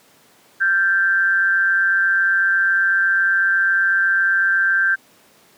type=tone with amplitude modulation; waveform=sine; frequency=1568 Hz; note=G6; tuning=in tune; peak=-11 dBFS; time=0.6-4.96 s; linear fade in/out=20 ms; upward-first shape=sine; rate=186 Hz; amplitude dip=60%; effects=pink hiss -52 dBFS RMS until 5.57 s + high-pass 200 Hz 12 dB/octave